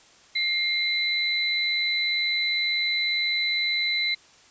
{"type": "tone pair together", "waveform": "sine", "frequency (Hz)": [2114, 4009], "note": ["C7", "B7"], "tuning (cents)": [17, 25], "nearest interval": "major seventh", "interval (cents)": 1108, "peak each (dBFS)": -25, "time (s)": [0.35, 4.15], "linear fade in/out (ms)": 10, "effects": ["white hiss -54 dBFS RMS until 4.5 s", "resampled to 16000 Hz"]}